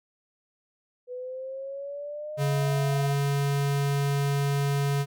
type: exponential sweep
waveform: sine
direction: up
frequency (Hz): 492.9 to 698.5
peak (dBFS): -33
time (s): 1.07-3.15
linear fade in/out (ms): 50
type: tone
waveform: square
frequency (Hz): 141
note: C#3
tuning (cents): +30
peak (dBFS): -24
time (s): 2.37-5.06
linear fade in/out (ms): 50
effects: none